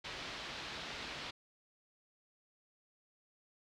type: low-pass noise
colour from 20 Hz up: white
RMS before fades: -45 dBFS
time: 0.04-1.31 s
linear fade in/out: 10 ms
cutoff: 4300 Hz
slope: 24 dB/octave
effects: none